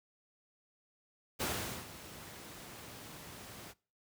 pink noise with ADSR envelope, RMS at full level -34 dBFS, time 1.39-3.74 s, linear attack 24 ms, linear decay 440 ms, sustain -15 dB, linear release 37 ms, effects noise-tail reverb RT60 0.4 s tail -24 dB re dry + high-pass 80 Hz 12 dB/octave

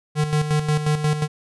square tone with tremolo, 151.1 Hz, D3, 50 cents sharp, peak -17 dBFS, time 0.15-1.28 s, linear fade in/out 50 ms, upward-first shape square, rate 5.6 Hz, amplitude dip 60%, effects resampled to 24000 Hz

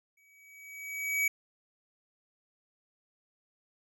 square tone with exponential growth, 2273 Hz, C#7, 43 cents sharp, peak -25 dBFS, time 0.17-1.28 s, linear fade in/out 5 ms, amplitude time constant 240 ms, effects none

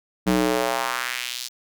square tone with high-pass filter sweep, 61.74 Hz, B1, in tune, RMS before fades -24 dBFS, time 0.26-1.49 s, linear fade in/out 20 ms, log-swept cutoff 200 to 5000 Hz, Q 1.7, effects none

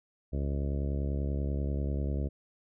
harmonic tone, 70.2 Hz, C#2, 22 cents sharp, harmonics 1 / 2 / 3 / 4 / 5 / 6 / 7 / 8 / 9, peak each -30 / -36 / -40 / -42 / -44 / -46 / -47 / -48 / -49 dBFS, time 0.32-2.29 s, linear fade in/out 20 ms, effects none

